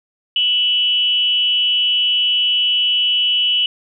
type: tone with frequency modulation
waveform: sine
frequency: 2960 Hz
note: F#7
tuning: in tune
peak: -13 dBFS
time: 0.36-3.66 s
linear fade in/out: 2 ms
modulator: 280 Hz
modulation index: 0.44
effects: none